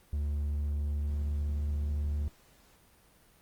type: tone with pitch glide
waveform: triangle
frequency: 73 to 73.72 Hz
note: D2 to D2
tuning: -10 to +7 cents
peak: -27 dBFS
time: 0.13-2.28 s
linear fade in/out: 0 ms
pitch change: +17 cents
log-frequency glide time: 0.84-2.06 s
effects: pink hiss -62 dBFS RMS until 3.41 s + Opus 32 kbps